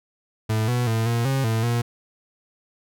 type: tone with pitch steps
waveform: 40% pulse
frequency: 109.5 / 122.6 / 112.4 / 117.3 / 135 / 112.2 / 118.7 Hz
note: A2 / B2 / A2 / A#2 / C#3 / A2 / A#2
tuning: -8 / -12 / +37 / +11 / -45 / +34 / +32 cents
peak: -19 dBFS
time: 0.49-1.82 s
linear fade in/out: 10 ms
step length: 190 ms
effects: none